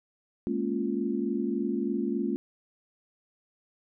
sine chord, Bb minor seventh, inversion third, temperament equal with one note detuned, 209.5 / 233.1 / 277.2 / 349.2 Hz, Ab3 / Bb3 / Db4 / F4, +15 / 0 / 0 / 0 cents, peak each -32 dBFS, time 0.47-2.36 s, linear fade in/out 0 ms, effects none

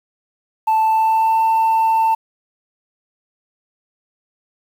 sine tone with pitch glide, 880 to 893.8 Hz, A5 to A5, 0 to +27 cents, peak -10 dBFS, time 0.67-2.15 s, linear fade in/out 10 ms, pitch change +27 cents, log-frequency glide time 0.81-1.41 s, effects tanh soft clip ceiling -11 dBFS + 7-bit

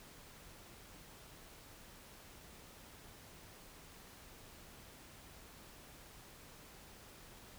silence, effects pink hiss -57 dBFS RMS until 7.58 s

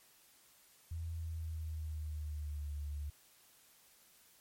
sine tone with pitch glide, 82.5 to 73.08 Hz, E2 to D2, +2 to -8 cents, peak -38 dBFS, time 0.91-3.1 s, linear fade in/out 5 ms, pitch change -210 cents, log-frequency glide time 1.14-2.69 s, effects white hiss -65 dBFS RMS until 4.4 s + MP3 64 kbps

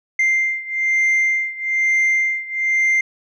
sine beating tone pair, 2093 / 2094.1 Hz, C7 / C7, 0 / +1 cents, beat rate 1.1 Hz, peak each -16 / -18 dBFS, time 0.19-3.01 s, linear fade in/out 5 ms, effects tanh soft clip ceiling -12 dBFS

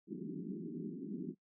pink band-pass noise, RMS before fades -43 dBFS, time 0.07-1.35 s, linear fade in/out 50 ms, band 160 to 390 Hz, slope 96 dB/octave, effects noise-tail reverb RT60 0.1 s tail -21 dB re dry

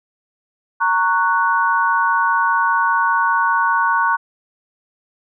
sine chord, F# major, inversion first, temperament just, 925 / 1110 / 1480 Hz, A#5 / C#6 / F#6, -14 / +2 / 0 cents, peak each -18 dBFS, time 0.8-4.17 s, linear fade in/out 20 ms, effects none

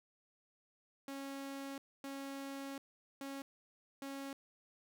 sawtooth tone bursts at uneven times, 274.8 Hz, C#4, 15 cents flat, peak -39 dBFS, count 4, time 1.08-1.78 / 2.04-2.78 / 3.21-3.42 / 4.02-4.33 s, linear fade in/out 2 ms, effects none

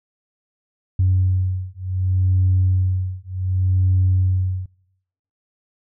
sine beating tone pair, 92.5 / 93.17 Hz, F#2 / F#2, 0 / +13 cents, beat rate 0.67 Hz, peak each -18 dBFS, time 0.99-4.66 s, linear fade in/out 5 ms, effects noise-tail reverb RT60 0.8 s tail -23 dB re dry + tanh soft clip ceiling -9 dBFS

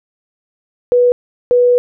sine tone pair in turn, 490 / 490 Hz, B4 / B4, -14 / -14 cents, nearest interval unison, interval 0 cents, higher neither, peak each -7 dBFS, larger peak neither, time 0.92-1.12 / 1.51-1.78 s, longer second, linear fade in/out 0 ms, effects none

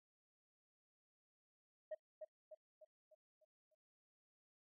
sine tone with echo, 622.3 Hz, D#5, in tune, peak -40 dBFS, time 1.91-1.95 s, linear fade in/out 10 ms, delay 300 ms, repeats 6, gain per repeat -6 dB, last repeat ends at 3.75 s, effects noise-tail reverb RT60 0.1 s tail -23 dB re dry + tanh soft clip ceiling -41 dBFS

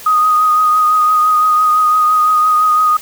sine tone with vibrato, 1244.5 Hz, D#6, in tune, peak -8 dBFS, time 0.06-2.97 s, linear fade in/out 5 ms, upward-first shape triangle, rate 5.9 Hz, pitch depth 24 cents each way, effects white hiss -33 dBFS RMS until 3.01 s

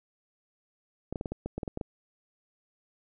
clicks, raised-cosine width 2 ms, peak -20 dBFS, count 11, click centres 1.126 / 1.158 / 1.211 / 1.258 / 1.32 / 1.46 / 1.58 / 1.632 / 1.678 / 1.774 / 1.812 s, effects none

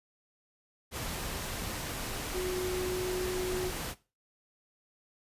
sine tone in noise, 366.6 Hz, F#4, 16 cents flat, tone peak -31 dBFS, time 2.32-3.72 s, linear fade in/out 50 ms, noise pink, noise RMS -37 dBFS, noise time 0.91-3.95 s, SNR +3 dB, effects noise-tail reverb RT60 0.3 s tail -18 dB re dry + resampled to 32000 Hz

